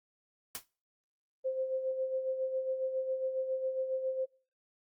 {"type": "noise with exponential decay", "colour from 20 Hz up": "white", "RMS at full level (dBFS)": -35, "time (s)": [0.55, 0.65], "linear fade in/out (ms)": 0, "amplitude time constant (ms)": 21}
{"type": "tone with tremolo", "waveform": "sine", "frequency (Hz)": 523.3, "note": "C5", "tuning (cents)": 0, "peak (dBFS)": -29, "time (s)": [1.44, 4.26], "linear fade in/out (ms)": 20, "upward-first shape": "sine", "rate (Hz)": 7.3, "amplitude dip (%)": 55}
{"effects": ["noise-tail reverb RT60 0.4 s tail -24 dB re dry", "Opus 48 kbps"]}